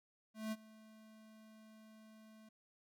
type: tone with ADSR envelope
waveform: square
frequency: 218.2 Hz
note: A3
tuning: 14 cents flat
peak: -38 dBFS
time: 0.34-2.49 s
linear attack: 180 ms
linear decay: 37 ms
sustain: -21 dB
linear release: 5 ms
effects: none